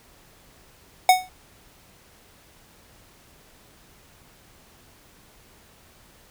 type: tone with exponential decay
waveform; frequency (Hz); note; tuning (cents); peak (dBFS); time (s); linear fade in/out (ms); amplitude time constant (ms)
square; 740; F#5; 0; -9; 1.09-1.29; 2; 42
effects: pink hiss -54 dBFS RMS until 6.3 s

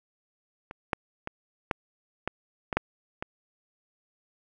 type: clicks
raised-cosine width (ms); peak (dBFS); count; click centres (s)
0.5; -24 / -10 / -18 / -10 / -13 / -14 / -7 / -17; 8; 0.711 / 0.932 / 1.274 / 1.712 / 2.276 / 2.728 / 2.77 / 3.225
effects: none

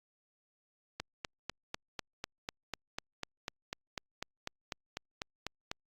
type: click train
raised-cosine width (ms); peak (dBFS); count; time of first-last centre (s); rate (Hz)
0.2; -19; 20; 1-5.715; 4.03
effects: Opus 48 kbps

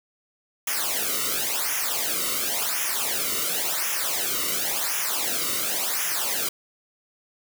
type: noise with flanger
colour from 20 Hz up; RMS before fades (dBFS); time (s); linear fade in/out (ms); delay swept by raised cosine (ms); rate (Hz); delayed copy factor
white; -26; 0.67-6.49; 5; 0.23 to 1.22; 0.93; -0.85
effects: none

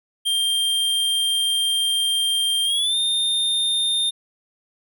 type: tone with pitch glide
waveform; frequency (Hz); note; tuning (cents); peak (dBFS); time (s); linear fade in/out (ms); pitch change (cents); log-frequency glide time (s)
square; 3183 to 3635; G7 to A#7; +26 to -44; -19; 0.25-4.11; 20; +230; 2.65-2.97
effects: none

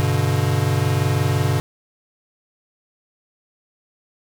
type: chord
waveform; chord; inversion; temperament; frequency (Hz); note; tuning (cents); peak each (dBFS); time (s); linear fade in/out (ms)
square; G major; none; equal with one note detuned; 98 / 123.47 / 144.06; G2 / B2 / D3; 0 / 0 / -33; -22; 0-1.6; 0
effects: none

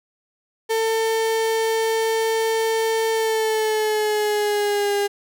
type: tone with pitch glide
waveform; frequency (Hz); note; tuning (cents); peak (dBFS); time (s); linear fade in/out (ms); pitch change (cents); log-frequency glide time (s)
35% pulse; 447.4 to 405.6; A4 to G#4; +29 to -41; -17; 0.69-5.08; 20; -170; 3.12-4.94
effects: none

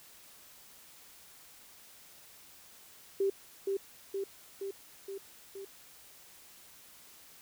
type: tone with echo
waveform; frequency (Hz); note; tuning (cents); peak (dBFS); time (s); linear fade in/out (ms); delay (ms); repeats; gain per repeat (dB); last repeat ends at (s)
sine; 392; G4; 0; -26; 3.2-3.3; 5; 470; 5; -3; 5.65
effects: white hiss -56 dBFS RMS until 7.41 s

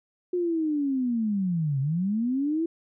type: linear two-way sweep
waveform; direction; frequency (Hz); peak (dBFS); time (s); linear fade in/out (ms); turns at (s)
sine; down then up; 362.5 to 131.2 to 337.1; -23; 0.33-2.66; 5; 1.8
effects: none

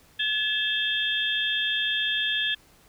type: tone cluster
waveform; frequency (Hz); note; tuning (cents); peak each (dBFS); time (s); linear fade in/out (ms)
sine; 1712 / 2646 / 3241 / 3552; A6 / E7 / G#7 / A7; -48 / +6 / -43 / +16; -28 / -33 / -27 / -30; 0.19-2.55; 10
effects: pink hiss -57 dBFS RMS until 2.88 s

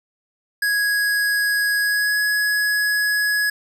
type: tone with pitch glide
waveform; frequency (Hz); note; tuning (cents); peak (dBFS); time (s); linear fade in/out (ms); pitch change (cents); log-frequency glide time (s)
square; 1661.2 to 1679.5; G#6 to G#6; 0 to +19; -18; 0.62-3.5; 5; +19; 1.81-2.2
effects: none

